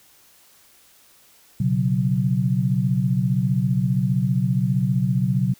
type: chord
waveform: sine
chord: B suspended second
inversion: none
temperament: equal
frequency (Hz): 123.47 / 138.59 / 185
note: B2 / C#3 / F#3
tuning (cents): 0 / 0 / 0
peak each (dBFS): -22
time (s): 1.6-5.54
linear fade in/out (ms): 5
effects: white hiss -54 dBFS RMS until 5.59 s